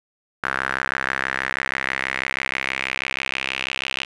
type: tone with band-pass filter sweep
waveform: sawtooth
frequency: 66.2 Hz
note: C2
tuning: 21 cents sharp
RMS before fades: -26 dBFS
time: 0.43-4.05 s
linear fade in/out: 10 ms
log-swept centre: 1500 to 2800 Hz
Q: 4
effects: resampled to 22050 Hz + 7-bit